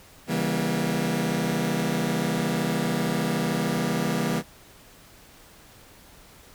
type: chord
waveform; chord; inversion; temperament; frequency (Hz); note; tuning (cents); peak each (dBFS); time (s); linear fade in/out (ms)
sawtooth; C# diminished seventh; none; just; 138.59 / 166.31 / 199.57 / 239.5; C#3 / E3 / G3 / Bb3; 0 / +16 / +31 / +47; -29 / -24 / -25 / -24; 0.27-4.43; 50
effects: pink hiss -51 dBFS RMS until 6.54 s